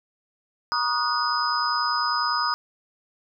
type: tone cluster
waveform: sine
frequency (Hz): 948 / 1109 / 1239 / 1461 / 5020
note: A#5 / C#6 / D#6 / F#6 / D#8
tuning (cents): +29 / 0 / -8 / -22 / +15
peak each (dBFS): -29 / -32 / -25 / -30 / -27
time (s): 0.72-2.54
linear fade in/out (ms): 0
effects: none